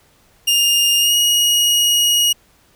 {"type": "tone with pitch glide", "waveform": "sawtooth", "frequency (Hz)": [2822, 2886], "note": ["F7", "F#7"], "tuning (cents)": [17, -44], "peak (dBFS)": -9, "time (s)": [0.47, 2.33], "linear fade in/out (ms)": 10, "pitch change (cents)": 39, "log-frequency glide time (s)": [0.98, 1.15], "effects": ["pink hiss -54 dBFS RMS until 2.75 s"]}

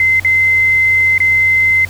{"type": "tone with dropouts", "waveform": "sine", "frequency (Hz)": 2068, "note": "C7", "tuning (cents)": -21, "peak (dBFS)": -8, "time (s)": [0, 1.85], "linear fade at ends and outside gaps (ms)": 2, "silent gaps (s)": [[0.198, 0.247], [1.18, 1.202]], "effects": ["added 92 Hz sine -28 dBFS peak until 1.89 s", "pink hiss -35 dBFS RMS until 1.89 s"]}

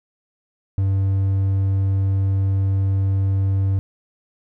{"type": "tone", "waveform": "triangle", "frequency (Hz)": 97, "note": "G2", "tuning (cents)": -18, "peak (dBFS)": -14, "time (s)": [0.78, 3.79], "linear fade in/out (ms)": 0, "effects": []}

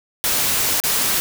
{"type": "noise with dropouts", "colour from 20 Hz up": "white", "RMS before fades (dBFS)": -19, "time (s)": [0.24, 1.2], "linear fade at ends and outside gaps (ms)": 0, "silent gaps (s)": [0.801, 0.838], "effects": []}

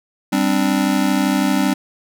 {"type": "chord", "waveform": "square", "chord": "G suspended fourth", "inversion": "none", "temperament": "just", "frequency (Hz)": [196, 261.3, 294], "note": ["G3", "C4", "D4"], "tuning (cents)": [0, -2, 2], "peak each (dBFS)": -20, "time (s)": [0.32, 1.74], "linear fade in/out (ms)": 10, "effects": []}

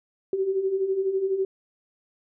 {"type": "beating tone pair", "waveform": "sine", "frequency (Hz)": [374.7, 386.7], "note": ["F#4", "G4"], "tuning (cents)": [22, -24], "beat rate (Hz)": 12, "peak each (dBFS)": [-30, -23], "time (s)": [0.33, 1.45], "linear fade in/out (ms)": 2, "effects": []}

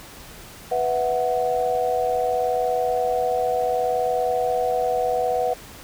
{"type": "chord", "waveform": "sine", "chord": "B suspended fourth", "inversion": "none", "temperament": "equal", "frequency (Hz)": [493.9, 659.3, 740], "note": ["B4", "E5", "F#5"], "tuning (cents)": [0, 0, 0], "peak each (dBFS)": [-23, -26, -23], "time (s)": [0.71, 5.54], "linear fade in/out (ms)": 10, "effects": ["pink hiss -42 dBFS RMS until 5.83 s"]}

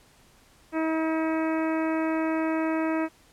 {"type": "harmonic tone", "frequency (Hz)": 319.7, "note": "D#4", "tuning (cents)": 47, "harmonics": [1, 2, 3, 4, 5, 6, 7, 8], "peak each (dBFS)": [-25, -31, -35, -37, -39, -41, -42, -43], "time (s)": [0.72, 3.09], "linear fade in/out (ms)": 50, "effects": ["pink hiss -58 dBFS RMS until 3.32 s", "low-pass 12000 Hz 12 dB/octave"]}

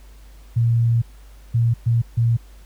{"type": "tone bursts at uneven times", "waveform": "sine", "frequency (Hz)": 116.54, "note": "A#2", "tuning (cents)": 0, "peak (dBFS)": -14, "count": 4, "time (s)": [[0.56, 1.02], [1.54, 1.74], [1.86, 2.02], [2.17, 2.37]], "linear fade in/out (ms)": 10, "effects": ["added 50 Hz sine -41 dBFS peak until 2.65 s", "pink hiss -54 dBFS RMS until 2.65 s"]}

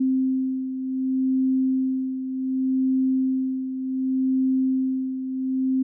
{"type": "beating tone pair", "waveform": "sine", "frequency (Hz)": [261.6, 262.27], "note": ["C4", "C4"], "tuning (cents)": [0, 4], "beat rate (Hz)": 0.67, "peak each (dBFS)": [-21, -28], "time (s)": [0, 5.83], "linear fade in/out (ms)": 10, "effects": []}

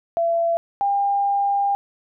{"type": "tone pair in turn", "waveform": "sine", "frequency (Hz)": [674, 801.5], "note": ["E5", "G5"], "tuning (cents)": [38, 38], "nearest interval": "minor third", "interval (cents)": 300, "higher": "second", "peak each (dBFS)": -17, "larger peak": "neither", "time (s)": [[0.17, 0.57], [0.81, 1.75]], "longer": "second", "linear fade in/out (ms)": 0, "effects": []}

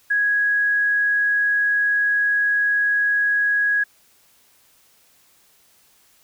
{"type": "tone", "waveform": "sine", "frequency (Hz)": 1661.2, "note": "G#6", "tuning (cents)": 0, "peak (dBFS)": -16, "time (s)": [0.1, 3.84], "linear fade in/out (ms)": 10, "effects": ["white hiss -57 dBFS RMS until 6.23 s"]}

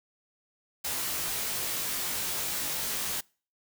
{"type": "noise with comb filter", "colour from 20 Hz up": "white", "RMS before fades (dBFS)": -32, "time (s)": [0.84, 3.21], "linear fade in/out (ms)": 10, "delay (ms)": 20, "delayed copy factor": -0.95, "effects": ["noise-tail reverb RT60 0.4 s tail -26 dB re dry"]}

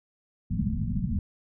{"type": "low-pass noise", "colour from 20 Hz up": "white", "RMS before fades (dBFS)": -28, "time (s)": [0.5, 1.19], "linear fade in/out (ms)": 2, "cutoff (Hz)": 230, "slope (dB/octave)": 96, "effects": []}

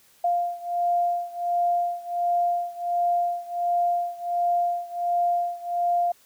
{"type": "beating tone pair", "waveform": "sine", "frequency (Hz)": [698.5, 699.9], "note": ["F5", "F5"], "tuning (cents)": [0, 4], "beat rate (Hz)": 1.4, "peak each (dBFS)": [-24, -26], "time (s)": [0.24, 6.12], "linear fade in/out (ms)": 5, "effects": ["white hiss -58 dBFS RMS until 6.25 s"]}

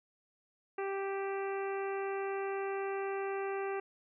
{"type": "harmonic tone with a mistuned harmonic", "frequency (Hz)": 392, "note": "G4", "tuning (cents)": 0, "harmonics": [1, 2, 3, 4, 5, 6, 7], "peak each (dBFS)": [-35, -41, -45, -47, -49, -51, -52], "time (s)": [0.78, 3.8], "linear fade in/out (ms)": 5, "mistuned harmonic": 7, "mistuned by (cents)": -21, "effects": []}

